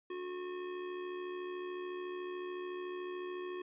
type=tone with amplitude modulation; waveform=square; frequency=362.7 Hz; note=F#4; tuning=34 cents flat; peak=-38 dBFS; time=0.1-3.62 s; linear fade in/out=5 ms; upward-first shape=sine; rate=73.8 Hz; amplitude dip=45%; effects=resampled to 8000 Hz